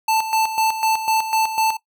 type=tone with tremolo; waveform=square; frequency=883 Hz; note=A5; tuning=6 cents sharp; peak=-16 dBFS; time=0.08-1.77 s; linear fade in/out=5 ms; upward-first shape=square; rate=4 Hz; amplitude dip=65%; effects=noise-tail reverb RT60 0.1 s tail -18 dB re dry